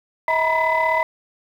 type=tone cluster; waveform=sine; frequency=641 / 943 / 979 / 2011 Hz; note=E5 / A#5 / B5 / B6; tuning=-49 / +20 / -15 / +31 cents; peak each=-21 dBFS; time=0.28-1.03 s; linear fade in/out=2 ms; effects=tanh soft clip ceiling -10 dBFS + 8-bit